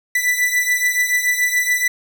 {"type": "beating tone pair", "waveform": "45% pulse", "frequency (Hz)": [1975.5, 1982.5], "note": ["B6", "B6"], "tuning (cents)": [0, 6], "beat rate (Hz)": 7, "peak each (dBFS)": [-21, -17], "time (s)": [0.15, 1.88], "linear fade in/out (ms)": 5, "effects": []}